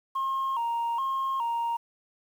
sine tone with vibrato, 1000 Hz, B5, 21 cents sharp, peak -24 dBFS, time 0.15-1.77 s, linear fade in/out 10 ms, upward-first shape square, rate 1.2 Hz, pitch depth 120 cents each way, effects tanh soft clip ceiling -24 dBFS + 9-bit

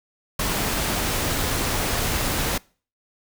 pink noise, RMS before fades -24 dBFS, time 0.39-2.58 s, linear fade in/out 5 ms, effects noise-tail reverb RT60 0.4 s tail -24 dB re dry

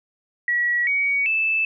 sine tone with pitch steps, 1926 / 2251 / 2631 Hz, B6 / C#7 / E7, -44 / +26 / -4 cents, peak -18 dBFS, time 0.48-1.65 s, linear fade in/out 2 ms, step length 390 ms, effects none

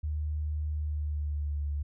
sine tone with pitch glide, 75.8 to 72.67 Hz, D#2 to D2, -45 to -18 cents, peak -29 dBFS, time 0.03-1.83 s, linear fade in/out 10 ms, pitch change -73 cents, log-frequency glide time 0.74-1.68 s, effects none

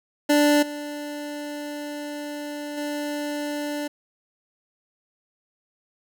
25% pulse tone with level steps, 293.7 Hz, D4, in tune, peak -12 / -27 / -23 dBFS, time 0.29-3.88 s, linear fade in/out 10 ms, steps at 0.62 / 2.77 s, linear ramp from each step 10 ms, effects none

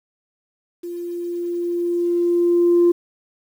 sine tone with level ramp, 347 Hz, F4, 11 cents flat, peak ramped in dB -27 to -9 dBFS, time 0.83-2.92 s, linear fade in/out 10 ms, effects tanh soft clip ceiling -8 dBFS + 8-bit

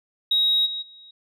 sine tone with level steps, 3800 Hz, A#7, 33 cents sharp, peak -16 / -27 / -44 dBFS, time 0.31-1.11 s, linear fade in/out 5 ms, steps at 0.65 / 0.81 s, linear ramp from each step 20 ms, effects tanh soft clip ceiling -12 dBFS

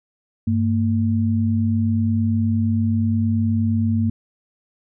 sine tone pair together, 99 / 227.6 Hz, G2 / A#3, +18 / -41 cents, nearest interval octave + major second, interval 1441 cents, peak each -19 dBFS, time 0.47-4.1 s, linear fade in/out 5 ms, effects none

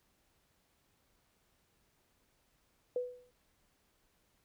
sine tone with exponential decay, 495.2 Hz, B4, 5 cents sharp, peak -29 dBFS, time 2.96-3.31 s, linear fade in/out 2 ms, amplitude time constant 76 ms, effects pink hiss -74 dBFS RMS until 4.44 s

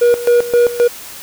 triangle tone with tremolo, 479.7 Hz, A#4, 50 cents sharp, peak -5 dBFS, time 0.01-0.88 s, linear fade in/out 10 ms, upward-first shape square, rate 3.8 Hz, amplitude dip 80%, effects white hiss -32 dBFS RMS until 1.22 s

